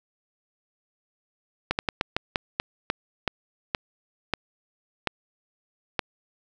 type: slowing click train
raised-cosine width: 0.3 ms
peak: -7 dBFS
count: 13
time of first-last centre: 1.71-5.992 s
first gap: 79 ms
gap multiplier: 1.25
effects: none